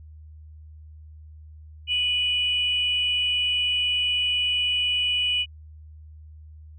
sine tone pair together, 2476 / 2950 Hz, D#7 / F#7, -9 / -6 cents, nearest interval minor third, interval 303 cents, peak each -27 / -21 dBFS, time 1.87-5.46 s, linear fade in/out 50 ms, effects tanh soft clip ceiling -13 dBFS + added 77 Hz sine -42 dBFS peak until 6.78 s

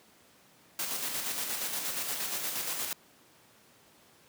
white noise with tremolo, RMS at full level -33 dBFS, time 0.79-2.93 s, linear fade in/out 2 ms, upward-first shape square, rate 8.5 Hz, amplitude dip 35%, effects pink hiss -60 dBFS RMS until 4.28 s + high-pass 150 Hz 12 dB/octave

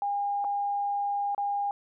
sine tone with dropouts, 810 Hz, G#5, 43 cents flat, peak -26 dBFS, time 0.02-1.71 s, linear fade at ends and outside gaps 1 ms, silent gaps 0.443-0.447 / 1.348-1.379 s, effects none

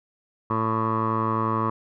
15% pulse tone with low-pass filter, 111.5 Hz, A2, 23 cents sharp, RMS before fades -24 dBFS, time 0.5-1.7 s, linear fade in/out 5 ms, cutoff 1100 Hz, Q 6.4, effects none

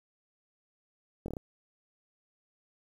slowing click train, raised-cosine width 2 ms, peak -24 dBFS, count 5, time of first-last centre 1.26-1.368 s, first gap 22 ms, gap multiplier 1.14, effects 9-bit

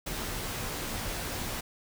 pink noise with comb filter, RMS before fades -35 dBFS, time 0.06-1.61 s, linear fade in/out 10 ms, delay 15 ms, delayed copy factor -0.5, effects none

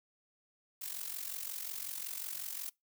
blue noise with amplitude modulation, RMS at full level -38 dBFS, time 0.81-2.7 s, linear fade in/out 10 ms, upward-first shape sine, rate 45.5 Hz, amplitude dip 75%, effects noise-tail reverb RT60 0.2 s tail -25 dB re dry

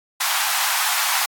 pink high-pass noise, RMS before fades -21 dBFS, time 0.2-1.26 s, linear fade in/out 10 ms, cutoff 770 Hz, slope 48 dB/octave, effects AAC 64 kbps

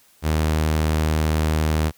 sawtooth tone, 77.9 Hz, D#2, 3 cents sharp, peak -14 dBFS, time 0.22-1.92 s, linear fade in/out 50 ms, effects white hiss -56 dBFS RMS until 1.97 s

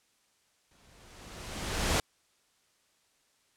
pink noise with exponential growth, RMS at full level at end -25 dBFS, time 0.71-2 s, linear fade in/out 2 ms, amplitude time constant 280 ms, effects white hiss -70 dBFS RMS until 3.56 s + low-pass 9000 Hz 12 dB/octave

